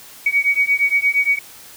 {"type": "beating tone pair", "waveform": "sine", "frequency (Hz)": [2249, 2257.6], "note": ["C#7", "C#7"], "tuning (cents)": [24, 31], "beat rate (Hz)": 8.6, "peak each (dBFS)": [-17, -17], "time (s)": [0.26, 1.39], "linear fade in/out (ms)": 5, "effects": ["white hiss -41 dBFS RMS until 1.76 s"]}